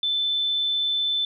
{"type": "tone", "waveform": "sine", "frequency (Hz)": 3524, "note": "A7", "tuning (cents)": 2, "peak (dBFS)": -21, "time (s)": [0.03, 1.25], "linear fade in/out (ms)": 2, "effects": []}